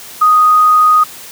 sine tone, 1244.5 Hz, D#6, in tune, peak -5 dBFS, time 0.21-1.04 s, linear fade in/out 10 ms, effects white hiss -32 dBFS RMS until 1.31 s + high-pass 100 Hz 12 dB/octave

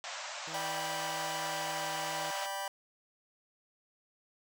pink band-pass noise, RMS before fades -42 dBFS, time 0.04-2.46 s, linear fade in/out 0 ms, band 560 to 7800 Hz, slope 96 dB/octave
15% pulse tone with pitch glide, 161.5 to 160.29 Hz, E3 to E3, -35 to -48 cents, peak -40 dBFS, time 0.47-2.31 s, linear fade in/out 5 ms, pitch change -13 cents, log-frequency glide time 1.01-1.84 s
sawtooth chord, G major, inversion second, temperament just, 588 / 784 / 980 Hz, D5 / G5 / B5, +2 / 0 / -14 cents, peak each -38 / -35 / -36 dBFS, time 0.54-2.68 s, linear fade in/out 2 ms
effects none

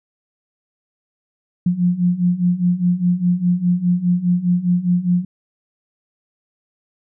sine beating tone pair, 174.61 / 179.51 Hz, F3 / F3, 0 / +48 cents, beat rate 4.9 Hz, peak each -19 / -16 dBFS, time 1.66-5.25 s, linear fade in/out 5 ms, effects none

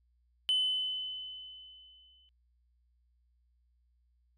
sine tone with exponential decay, 3025 Hz, F#7, 38 cents sharp, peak -23 dBFS, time 0.49-2.29 s, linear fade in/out 0 ms, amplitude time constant 390 ms, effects tanh soft clip ceiling -23 dBFS + added 60 Hz sine -68 dBFS peak until 4.37 s

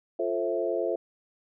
sine chord, F major seventh, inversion none, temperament equal with one note detuned, 349.2 / 440 / 529.3 / 659.3 Hz, F4 / A4 / C5 / E5, 0 / 0 / +20 / 0 cents, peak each -31 dBFS, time 0.19-0.96 s, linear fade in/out 5 ms, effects none

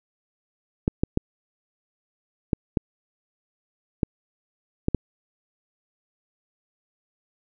clicks, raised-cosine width 3 ms, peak -7 dBFS, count 8, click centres 0.879 / 1.035 / 1.174 / 2.532 / 2.772 / 4.032 / 4.884 / 4.947 s, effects none

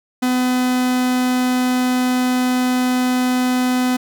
45% pulse tone, 251.8 Hz, B3, 34 cents sharp, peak -15 dBFS, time 0.22-3.97 s, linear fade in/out 10 ms, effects none

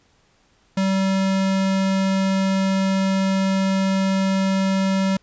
square tone, 192.3 Hz, G3, 33 cents flat, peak -18 dBFS, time 0.77-5.17 s, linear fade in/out 5 ms, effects pink hiss -60 dBFS RMS until 5.22 s + resampled to 16000 Hz

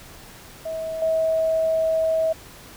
sine tone with level steps, 644 Hz, E5, 41 cents flat, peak -26 / -18 dBFS, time 0.65-2.33 s, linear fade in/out 10 ms, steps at 1.02 s, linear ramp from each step 2 ms, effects pink hiss -44 dBFS RMS until 2.76 s

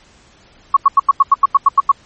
sine tone bursts, 1108.7 Hz, C#6, in tune, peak -4 dBFS, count 11, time 0.74-1.917 s, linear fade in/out 5 ms, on 27 ms, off 88 ms, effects pink hiss -48 dBFS RMS until 2.05 s + MP3 32 kbps

